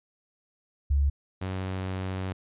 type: tone pair in turn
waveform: sine / sawtooth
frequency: 70.4 / 93.97 Hz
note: C#2 / F#2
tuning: +27 / +27 cents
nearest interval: perfect fourth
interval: 500 cents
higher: second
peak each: -20 / -26 dBFS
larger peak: first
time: 0.9-1.1 / 1.41-2.33 s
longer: second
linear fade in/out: 10 ms
effects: resampled to 8000 Hz